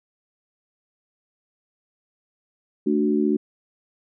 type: chord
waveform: sine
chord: D major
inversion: second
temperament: equal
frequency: 220 / 293.7 / 370 Hz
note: A3 / D4 / F#4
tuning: 0 / 0 / 0 cents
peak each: -22 / -22 / -23 dBFS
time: 2.86-3.37 s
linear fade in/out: 10 ms
effects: none